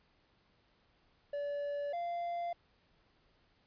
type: tone pair in turn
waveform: triangle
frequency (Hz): 575 / 691.3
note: D5 / F5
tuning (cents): -37 / -18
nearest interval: minor third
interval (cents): 319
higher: second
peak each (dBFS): -33 / -33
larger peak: neither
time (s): 1.33-1.93 / 1.93-2.53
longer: neither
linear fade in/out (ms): 5
effects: pink hiss -71 dBFS RMS until 3.66 s + resampled to 11025 Hz